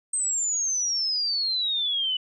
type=exponential sweep; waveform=sine; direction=down; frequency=8372 to 2960 Hz; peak=-23 dBFS; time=0.13-2.17 s; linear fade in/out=5 ms; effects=none